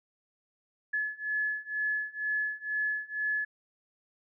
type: beating tone pair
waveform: sine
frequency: 1710 / 1712.1 Hz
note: A6 / A6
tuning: -50 / -48 cents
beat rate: 2.1 Hz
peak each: -33 / -32 dBFS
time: 0.93-3.45 s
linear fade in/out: 10 ms
effects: none